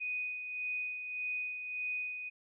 sine tone with tremolo, 2489 Hz, D#7, in tune, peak -33 dBFS, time 0-2.3 s, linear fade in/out 20 ms, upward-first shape sine, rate 1.7 Hz, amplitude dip 50%, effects none

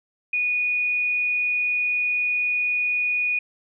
sine tone, 2464 Hz, D#7, 17 cents flat, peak -20 dBFS, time 0.33-3.39 s, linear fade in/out 5 ms, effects none

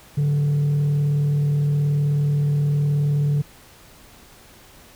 sine tone with frequency modulation, 145.4 Hz, D3, 17 cents flat, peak -14 dBFS, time 0.17-3.42 s, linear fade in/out 10 ms, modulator 39 Hz, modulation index 0.2, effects tanh soft clip ceiling -16 dBFS + pink hiss -48 dBFS RMS until 4.95 s

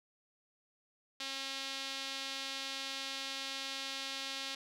sawtooth tone with band-pass filter, 270.7 Hz, C#4, 41 cents flat, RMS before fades -41 dBFS, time 1.2-4.55 s, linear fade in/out 5 ms, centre 3900 Hz, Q 1.8, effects none

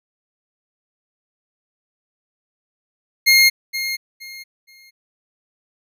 25% pulse tone with echo, 2136 Hz, C7, 35 cents sharp, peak -6 dBFS, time 3.26-3.5 s, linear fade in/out 20 ms, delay 470 ms, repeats 3, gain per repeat -12 dB, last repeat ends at 4.91 s, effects none

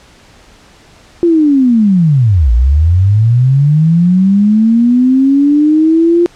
sine linear two-way sweep, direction down then up, 349.2 to 55.3 to 349.2 Hz, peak -5 dBFS, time 1.23-6.26 s, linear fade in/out 0 ms, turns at 2.52 s, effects pink hiss -42 dBFS RMS until 6.35 s + low-pass 7000 Hz 12 dB/octave

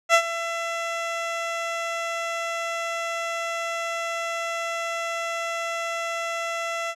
15% pulse tone with ADSR envelope, 671 Hz, E5, 31 cents sharp, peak -6 dBFS, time 0.09-6.95 s, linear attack 51 ms, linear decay 76 ms, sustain -14 dB, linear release 52 ms, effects low-pass 7000 Hz 12 dB/octave

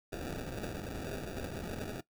white noise with sample-and-hold, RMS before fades -40 dBFS, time 0.12-2.01 s, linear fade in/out 10 ms, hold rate 1050 Hz, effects noise-tail reverb RT60 0.1 s tail -18 dB re dry

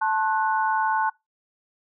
sine tone cluster, 879 / 1071 / 1479 Hz, A5 / C6 / F#6, -2 / +40 / -1 cents, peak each -22 / -27 / -27 dBFS, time 0.01-1.1 s, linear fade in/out 10 ms, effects noise-tail reverb RT60 0.2 s tail -24 dB re dry

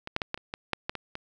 clicks, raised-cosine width 0.3 ms, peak -20 / -10 / -13 / -13 / -28 / -17 / -10 / -13 / -18 / -20 dBFS, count 10, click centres 0.074 / 0.164 / 0.218 / 0.344 / 0.376 / 0.539 / 0.733 / 0.895 / 0.953 / 1.154 s, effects none

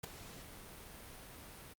pink noise with ADSR envelope, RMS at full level -39 dBFS, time 0.03-1.74 s, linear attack 12 ms, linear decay 7 ms, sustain -13 dB, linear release 18 ms, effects Opus 48 kbps

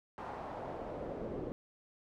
brown noise with band-pass filter sweep, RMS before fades -42 dBFS, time 0.18-1.52 s, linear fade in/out 0 ms, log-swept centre 970 to 380 Hz, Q 1.8, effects none

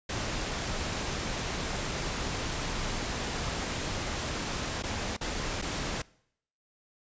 pink noise with dropouts, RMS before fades -33 dBFS, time 0.09-6.02 s, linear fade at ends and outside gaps 5 ms, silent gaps 4.825-4.835 / 5.167-5.21 / 5.617-5.622 s, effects noise-tail reverb RT60 0.7 s tail -23 dB re dry + resampled to 16000 Hz

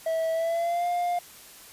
triangle tone with pitch glide, 650 to 704.7 Hz, E5 to F5, -24 to +15 cents, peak -22 dBFS, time 0.06-1.19 s, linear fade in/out 5 ms, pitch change +139 cents, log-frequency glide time 0.32-0.87 s, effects white hiss -48 dBFS RMS until 1.72 s + resampled to 32000 Hz

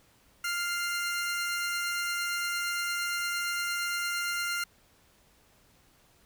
sawtooth tone pair together, 1396.9 / 2091 Hz, F6 / C7, 0 / -2 cents, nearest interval perfect fifth, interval 698 cents, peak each -27 / -32 dBFS, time 0.44-4.64 s, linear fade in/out 5 ms, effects pink hiss -63 dBFS RMS until 6.25 s

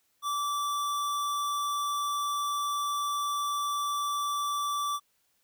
square tone, 1162 Hz, D6, 19 cents flat, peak -29 dBFS, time 0.22-5 s, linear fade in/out 50 ms, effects white hiss -72 dBFS RMS until 5.43 s

